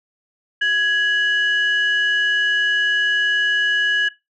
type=tone pair together; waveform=sine; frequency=1669.7 / 2939 Hz; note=G#6 / F#7; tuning=+9 / -12 cents; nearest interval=minor seventh; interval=979 cents; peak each=-15 / -22 dBFS; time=0.61-4.09 s; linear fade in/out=10 ms; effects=noise-tail reverb RT60 0.2 s tail -18 dB re dry + tanh soft clip ceiling -10 dBFS